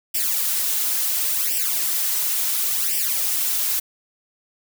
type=noise with flanger; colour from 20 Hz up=blue; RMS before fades=-22 dBFS; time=0.14-3.8 s; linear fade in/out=10 ms; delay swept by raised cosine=0.37 to 4.87 ms; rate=0.71 Hz; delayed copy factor=+0.9; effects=none